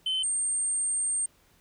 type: tone pair in turn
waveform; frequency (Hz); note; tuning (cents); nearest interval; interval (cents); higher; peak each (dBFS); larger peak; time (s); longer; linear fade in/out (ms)
sine; 3065 / 8669; G7 / C#9; -40 / -40; octave + tritone; 1800; second; -23; neither; 0.06-0.23 / 0.23-1.26; second; 5
effects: tanh soft clip ceiling -24 dBFS + pink hiss -63 dBFS RMS until 1.6 s